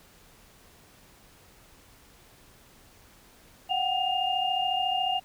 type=tone cluster; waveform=sine; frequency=730 / 764 / 2819 Hz; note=F#5 / G5 / F7; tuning=-24 / -45 / +16 cents; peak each=-29 dBFS; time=3.69-5.2 s; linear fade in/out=20 ms; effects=pink hiss -56 dBFS RMS until 5.24 s